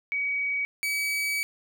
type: tone pair in turn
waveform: sine / 40% pulse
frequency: 2264 / 2281 Hz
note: C#7 / C#7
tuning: +36 / +49 cents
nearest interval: unison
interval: 13 cents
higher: second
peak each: -25 dBFS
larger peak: neither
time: 0.12-0.65 / 0.83-1.43 s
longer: second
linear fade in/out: 0 ms
effects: none